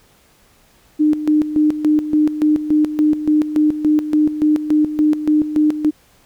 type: tone with tremolo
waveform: sine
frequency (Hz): 303.6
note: D#4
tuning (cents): -42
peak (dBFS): -10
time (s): 0.99-5.91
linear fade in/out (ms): 20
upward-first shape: square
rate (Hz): 3.5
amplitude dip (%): 70
effects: pink hiss -53 dBFS RMS until 6.25 s